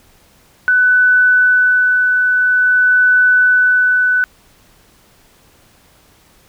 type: tone with tremolo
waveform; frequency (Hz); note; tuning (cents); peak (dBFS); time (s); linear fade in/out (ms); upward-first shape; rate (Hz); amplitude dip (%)
sine; 1496; F#6; +19; -7; 0.68-4.24; 0; sine; 0.49; 30
effects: pink hiss -50 dBFS RMS until 6.48 s